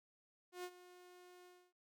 sawtooth tone with ADSR envelope, 359.4 Hz, F4, 50 cents sharp, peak -39 dBFS, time 0.52-1.73 s, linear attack 120 ms, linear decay 59 ms, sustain -16 dB, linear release 280 ms, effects none

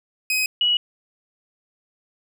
sawtooth / sine tone pair in turn, 2521 / 2923 Hz, D#7 / F#7, +22 / -22 cents, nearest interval minor third, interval 256 cents, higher second, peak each -16 dBFS, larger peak neither, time 0.3-0.46 / 0.61-0.77 s, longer neither, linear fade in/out 2 ms, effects none

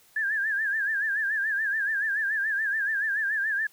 sine tone with vibrato, 1683 Hz, G#6, 23 cents sharp, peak -24 dBFS, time 0.16-3.67 s, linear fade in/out 5 ms, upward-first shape sine, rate 7 Hz, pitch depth 110 cents each way, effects white hiss -59 dBFS RMS until 3.72 s

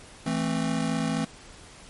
square chord, A minor, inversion second, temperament just, 165 / 220 / 264 Hz, E3 / A3 / C4, +2 / 0 / +16 cents, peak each -30 dBFS, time 0.26-1.25 s, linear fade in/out 5 ms, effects pink hiss -48 dBFS RMS until 1.89 s + MP3 48 kbps

